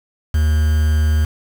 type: tone with quantisation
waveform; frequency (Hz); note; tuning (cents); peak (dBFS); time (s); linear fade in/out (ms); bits
triangle; 76.8; D#2; -22; -10; 0.34-1.25; 5; 5
effects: none